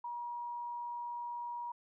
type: tone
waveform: sine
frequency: 956 Hz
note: A#5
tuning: 43 cents sharp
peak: -38 dBFS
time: 0.04-1.72 s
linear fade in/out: 5 ms
effects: none